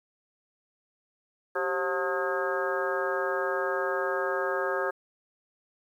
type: harmonic tone with a mistuned harmonic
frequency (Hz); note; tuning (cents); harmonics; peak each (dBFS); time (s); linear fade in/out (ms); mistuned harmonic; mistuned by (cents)
180; F#3; -47; 2 / 3 / 4 / 5 / 6 / 7 / 8 / 9; -32 / -31 / -39 / -37 / -39 / -34 / -42 / -33; 1.55-4.91; 10; 2; +130
effects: 10-bit